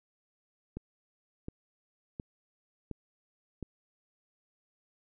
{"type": "click train", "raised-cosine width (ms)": 3, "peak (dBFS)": -25, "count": 5, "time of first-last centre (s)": [0.77, 3.627], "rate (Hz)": 1.4, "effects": []}